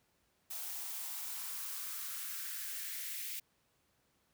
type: noise with high-pass filter sweep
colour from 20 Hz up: blue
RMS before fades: -42 dBFS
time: 0.5-3.4 s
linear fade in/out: 10 ms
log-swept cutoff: 670 to 2200 Hz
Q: 2.6
effects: pink hiss -75 dBFS RMS until 4.33 s + high-pass 60 Hz 12 dB/octave